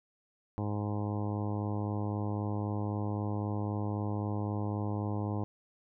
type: harmonic tone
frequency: 103.83 Hz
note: G#2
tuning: in tune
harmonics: 1 / 2 / 3 / 4 / 5 / 6 / 7 / 8 / 9 / 10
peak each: -33 / -38 / -39 / -44 / -45 / -49 / -47 / -46 / -48 / -50 dBFS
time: 0.58-5.44 s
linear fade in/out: 0 ms
effects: none